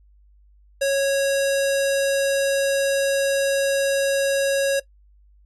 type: tone with low-pass filter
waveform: square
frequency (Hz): 551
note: C#5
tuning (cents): -11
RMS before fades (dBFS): -20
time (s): 0.81-4.8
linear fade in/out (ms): 10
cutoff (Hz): 9900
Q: 1.3
effects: noise-tail reverb RT60 0.1 s tail -18 dB re dry + added 50 Hz sine -51 dBFS peak until 5.45 s